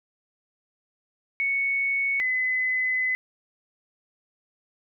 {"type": "tone pair in turn", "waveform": "sine", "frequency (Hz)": [2217, 2022], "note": ["C#7", "B6"], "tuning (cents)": [0, 40], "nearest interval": "major second", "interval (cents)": 160, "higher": "first", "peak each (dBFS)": -22, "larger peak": "neither", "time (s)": [[1.4, 2.2], [2.2, 3.15]], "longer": "second", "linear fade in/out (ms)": 0, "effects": []}